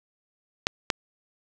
clicks, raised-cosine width 0.2 ms, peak -4 dBFS, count 2, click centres 0.669 / 0.902 s, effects none

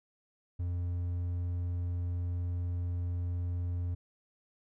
triangle tone, 87.9 Hz, F2, 12 cents sharp, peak -29 dBFS, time 0.59-3.95 s, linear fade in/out 10 ms, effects none

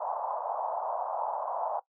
pink band-pass noise, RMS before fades -33 dBFS, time 0-1.8 s, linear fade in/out 10 ms, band 640 to 1000 Hz, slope 48 dB/octave, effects noise-tail reverb RT60 0.1 s tail -18 dB re dry

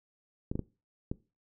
clicks, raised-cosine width 3 ms, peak -20 dBFS, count 4, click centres 0.515 / 0.555 / 0.593 / 1.115 s, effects noise-tail reverb RT60 0.3 s tail -20 dB re dry

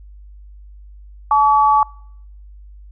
sine tone pair together, 861 / 1140.8 Hz, A5 / C#6, -38 / +49 cents, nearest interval perfect fourth, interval 487 cents, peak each -13 dBFS, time 1.31-1.83 s, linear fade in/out 2 ms, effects noise-tail reverb RT60 0.7 s tail -26 dB re dry + added 50 Hz sine -37 dBFS peak until 2.91 s

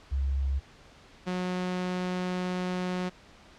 sine / sawtooth tone pair in turn, 68.1 / 181.81 Hz, C#2 / F#3, -30 / -30 cents, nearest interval octave + perfect fourth, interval 1700 cents, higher second, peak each -25 dBFS, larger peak neither, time 0.11-0.6 / 1.26-3.1 s, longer second, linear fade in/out 20 ms, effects pink hiss -54 dBFS RMS until 3.58 s + low-pass 5000 Hz 12 dB/octave

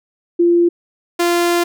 sine / sawtooth tone pair in turn, 344.8 / 346.1 Hz, F4 / F4, -22 / -16 cents, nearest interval unison, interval 6 cents, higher second, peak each -9 dBFS, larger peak neither, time 0.39-0.69 / 1.19-1.64 s, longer second, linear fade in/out 10 ms, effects none

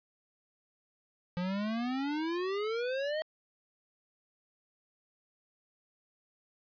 square exponential sweep, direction up, 174.5 to 637 Hz, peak -32 dBFS, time 1.37-3.22 s, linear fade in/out 0 ms, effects resampled to 11025 Hz + 12-bit

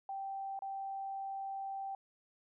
sine tone with dropouts, 781 Hz, G5, 7 cents flat, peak -38 dBFS, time 0.09-1.95 s, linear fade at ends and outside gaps 2 ms, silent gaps 0.591-0.621 s, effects none

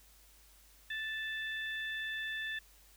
harmonic tone, 879 Hz, A5, 2 cents flat, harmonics 2 / 3 / 4, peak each -37 / -48 / -44 dBFS, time 0.9-2.59 s, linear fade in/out 5 ms, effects added 50 Hz sine -63 dBFS peak until 2.96 s + white hiss -63 dBFS RMS until 2.96 s

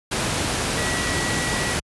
sine tone in noise, 1934 Hz, B6, 37 cents flat, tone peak -28 dBFS, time 0.77-1.74 s, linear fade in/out 10 ms, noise pink, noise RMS -23 dBFS, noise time 0.11-1.8 s, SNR -8 dB, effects high-pass 60 Hz 12 dB/octave + resampled to 24000 Hz

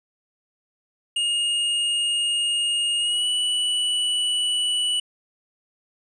square tone with pitch glide, 2850 to 2956 Hz, F7 to F#7, +34 to -2 cents, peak -21 dBFS, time 1.16-5 s, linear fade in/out 5 ms, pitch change +64 cents, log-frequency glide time 2.99-3.27 s, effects resampled to 22050 Hz + 10-bit

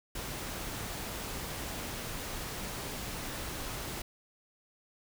pink noise, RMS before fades -39 dBFS, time 0.15-4.02 s, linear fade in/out 5 ms, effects none

